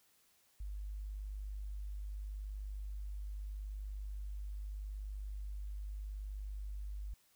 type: tone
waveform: sine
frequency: 50.4 Hz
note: G1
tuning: 49 cents sharp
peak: -40 dBFS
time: 0.6-7.14 s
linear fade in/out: 5 ms
effects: white hiss -71 dBFS RMS until 7.35 s